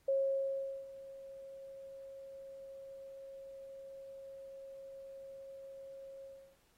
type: tone with ADSR envelope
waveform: sine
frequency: 543 Hz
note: C#5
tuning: 36 cents flat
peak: -28 dBFS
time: 0.08-6.57 s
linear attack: 6 ms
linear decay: 770 ms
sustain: -19 dB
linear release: 330 ms
effects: pink hiss -72 dBFS RMS until 6.77 s + AAC 48 kbps